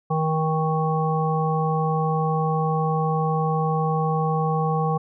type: harmonic tone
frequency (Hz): 158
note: D#3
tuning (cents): +27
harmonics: 1 / 3 / 5 / 7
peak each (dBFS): -22 / -27 / -26 / -28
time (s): 0.1-4.98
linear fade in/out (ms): 10
effects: none